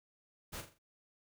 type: noise with echo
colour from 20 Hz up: pink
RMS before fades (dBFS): -43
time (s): 0.52-0.62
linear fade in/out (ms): 20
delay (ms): 42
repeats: 4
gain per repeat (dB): -8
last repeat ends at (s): 0.788
effects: none